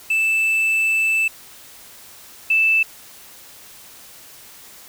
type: tone pair in turn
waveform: triangle / sine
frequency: 2640 / 2640 Hz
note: E7 / E7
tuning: +2 / +2 cents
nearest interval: unison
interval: 0 cents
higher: neither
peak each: -14 / -13 dBFS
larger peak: second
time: 0.1-1.28 / 2.5-2.83 s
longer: first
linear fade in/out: 5 ms
effects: white hiss -43 dBFS RMS until 4.88 s